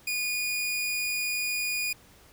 sawtooth tone, 2451 Hz, D#7, 27 cents flat, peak -24 dBFS, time 0.07-1.93 s, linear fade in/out 5 ms, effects pink hiss -56 dBFS RMS until 2.32 s

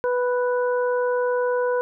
harmonic tone, 493.9 Hz, B4, in tune, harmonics 1 / 2 / 3, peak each -20 / -28 / -31 dBFS, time 0.04-1.81 s, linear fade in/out 0 ms, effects none

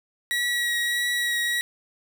30% pulse tone with vibrato, 1918 Hz, A#6, 49 cents sharp, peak -20 dBFS, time 0.31-1.61 s, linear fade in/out 0 ms, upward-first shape triangle, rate 1.6 Hz, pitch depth 18 cents each way, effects none

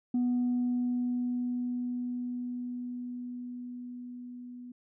sine tone with level ramp, 246 Hz, B3, 7 cents flat, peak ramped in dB -23 to -42 dBFS, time 0.14-4.72 s, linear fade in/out 5 ms, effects tanh soft clip ceiling -23 dBFS

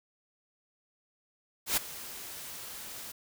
white noise with ADSR envelope, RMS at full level -26 dBFS, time 1.66-3.12 s, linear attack 110 ms, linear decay 12 ms, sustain -17 dB, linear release 7 ms, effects none

